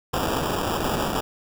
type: noise with sample-and-hold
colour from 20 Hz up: white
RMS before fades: -25 dBFS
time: 0.13-1.21 s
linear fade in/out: 10 ms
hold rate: 2100 Hz
effects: none